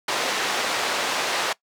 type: band-pass noise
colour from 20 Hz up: pink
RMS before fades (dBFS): -25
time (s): 0.08-1.53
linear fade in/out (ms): 5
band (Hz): 540 to 5700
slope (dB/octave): 12
effects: noise-tail reverb RT60 0.1 s tail -21 dB re dry